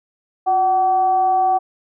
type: tone with frequency modulation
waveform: sine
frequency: 754 Hz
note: F#5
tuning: 32 cents sharp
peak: -13 dBFS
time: 0.46-1.59 s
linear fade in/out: 20 ms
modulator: 396 Hz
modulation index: 0.31
effects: none